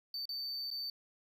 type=tone with dropouts; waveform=triangle; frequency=4567 Hz; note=D8; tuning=49 cents flat; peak=-36 dBFS; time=0.14-0.9 s; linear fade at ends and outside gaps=2 ms; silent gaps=0.255-0.291 / 0.704-0.712 s; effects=none